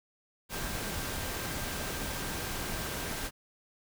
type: tone in noise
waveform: sine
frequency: 1575 Hz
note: G6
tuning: 8 cents sharp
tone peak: -47 dBFS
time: 0.49-3.31 s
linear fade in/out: 50 ms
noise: pink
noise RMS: -36 dBFS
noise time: 0.49-3.31 s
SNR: -14 dB
effects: none